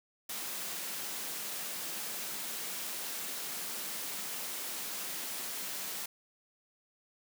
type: high-pass noise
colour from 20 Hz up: white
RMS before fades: -39 dBFS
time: 0.29-6.06 s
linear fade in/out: 5 ms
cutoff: 150 Hz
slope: 96 dB/octave
effects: none